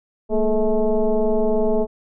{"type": "tone with frequency modulation", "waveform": "sine", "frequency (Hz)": 207.5, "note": "G#3", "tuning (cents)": -1, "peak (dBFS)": -15, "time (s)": [0.29, 1.87], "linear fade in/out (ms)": 50, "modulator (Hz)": 219, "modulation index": 2.1, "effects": []}